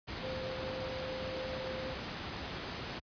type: tone in noise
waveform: sine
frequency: 520 Hz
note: C5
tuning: 11 cents flat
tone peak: -39 dBFS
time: 0.22-1.95 s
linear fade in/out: 20 ms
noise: pink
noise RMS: -40 dBFS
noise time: 0.07-3 s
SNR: -2 dB
effects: high-pass 60 Hz 12 dB/octave + resampled to 11025 Hz